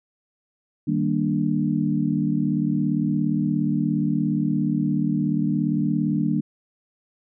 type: chord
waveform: sine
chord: Eb major seventh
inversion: none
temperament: equal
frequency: 155.56 / 196 / 233.1 / 293.7 Hz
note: Eb3 / G3 / Bb3 / D4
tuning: 0 / 0 / 0 / 0 cents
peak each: -25 dBFS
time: 0.87-6.41 s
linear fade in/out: 10 ms
effects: none